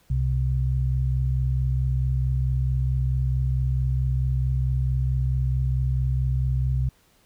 sine tone pair together, 64.55 / 129.1 Hz, C2 / C3, -23 / -23 cents, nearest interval octave, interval 1200 cents, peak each -23 dBFS, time 0.1-6.89 s, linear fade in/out 5 ms, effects pink hiss -61 dBFS RMS until 7.25 s

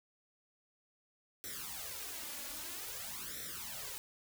white noise with flanger, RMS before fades -44 dBFS, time 1.44-3.98 s, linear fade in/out 0 ms, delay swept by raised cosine 0.52 to 3.52 ms, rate 0.51 Hz, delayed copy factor +0.85, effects none

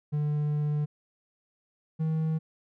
triangle tone pair in turn, 148.7 / 158.7 Hz, D3 / D#3, +22 / +35 cents, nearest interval minor second, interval 113 cents, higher second, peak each -23 dBFS, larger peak neither, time 0.12-0.86 / 1.99-2.39 s, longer first, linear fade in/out 20 ms, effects none

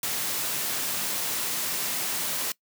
white high-pass noise, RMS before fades -29 dBFS, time 0.03-2.52 s, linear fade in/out 2 ms, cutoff 100 Hz, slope 96 dB/octave, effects noise-tail reverb RT60 0.1 s tail -22 dB re dry

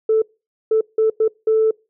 sine tone bursts at uneven times, 440 Hz, A4, in tune, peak -11 dBFS, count 5, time 0.09-0.22 / 0.71-0.81 / 0.98-1.1 / 1.2-1.28 / 1.47-1.71 s, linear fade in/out 5 ms, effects noise-tail reverb RT60 0.3 s tail -26 dB re dry + tanh soft clip ceiling -8 dBFS

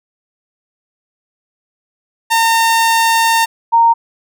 sawtooth / sine tone pair in turn, 911 / 924.8 Hz, A#5 / A#5, -40 / -14 cents, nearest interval unison, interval 26 cents, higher second, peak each -6 dBFS, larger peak neither, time 2.3-3.46 / 3.72-3.94 s, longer first, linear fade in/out 20 ms, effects none

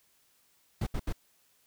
brown noise bursts, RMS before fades -31 dBFS, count 3, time 0.81-1.127 s, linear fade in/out 5 ms, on 57 ms, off 73 ms, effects white hiss -68 dBFS RMS until 1.66 s

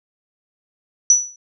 sine tone with exponential decay, 5920 Hz, F#8, in tune, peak -5 dBFS, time 1.1-1.36 s, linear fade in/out 2 ms, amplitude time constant 56 ms, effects none

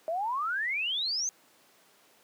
sine exponential sweep, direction up, 624 to 6460 Hz, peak -28 dBFS, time 0.08-1.29 s, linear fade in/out 0 ms, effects pink hiss -61 dBFS RMS until 2.23 s + high-pass 300 Hz 12 dB/octave

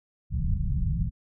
pink low-pass noise, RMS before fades -26 dBFS, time 0.3-1.11 s, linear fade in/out 50 ms, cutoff 180 Hz, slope 48 dB/octave, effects none

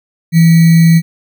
sine tone with sample-and-hold, 165.4 Hz, E3, 6 cents sharp, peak -3 dBFS, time 0.32-1.02 s, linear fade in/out 50 ms, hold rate 2100 Hz, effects none

